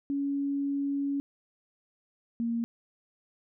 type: tone pair in turn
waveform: sine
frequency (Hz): 280.5 / 232.5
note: C#4 / A#3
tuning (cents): +21 / -4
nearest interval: minor third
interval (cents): 325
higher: first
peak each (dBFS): -27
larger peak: neither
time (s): 0.1-1.2 / 2.4-2.64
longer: first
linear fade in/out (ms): 0
effects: none